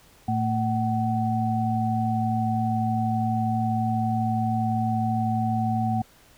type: tone cluster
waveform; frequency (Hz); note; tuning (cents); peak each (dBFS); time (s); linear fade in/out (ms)
sine; 112 / 224.2 / 753; A2 / A3 / F#5; +31 / +33 / +30; -26; 0.28-6.02; 5
effects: pink hiss -55 dBFS RMS until 6.37 s